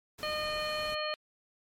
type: noise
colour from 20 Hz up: pink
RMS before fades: -47 dBFS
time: 0.18-0.95 s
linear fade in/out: 10 ms
type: harmonic tone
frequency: 610 Hz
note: D#5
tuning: 34 cents flat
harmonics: 1 / 2 / 3 / 4 / 5 / 7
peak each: -35 / -38 / -41 / -41 / -41 / -39 dBFS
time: 0.23-1.14 s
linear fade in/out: 0 ms
effects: MP3 64 kbps